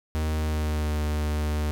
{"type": "tone with pitch glide", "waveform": "45% pulse", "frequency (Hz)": [77.78, 75.39], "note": ["D#2", "D2"], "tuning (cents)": [0, 46], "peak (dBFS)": -24, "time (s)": [0.15, 1.71], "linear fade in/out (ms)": 0, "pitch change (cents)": -54, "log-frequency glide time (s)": [0.3, 0.95], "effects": []}